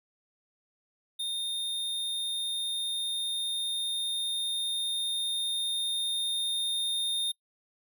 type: tone with level ramp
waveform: square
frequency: 3655 Hz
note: A#7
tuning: 35 cents flat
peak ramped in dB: -31 to -28 dBFS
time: 1.19-7.32 s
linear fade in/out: 10 ms
effects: noise-tail reverb RT60 0.1 s tail -22 dB re dry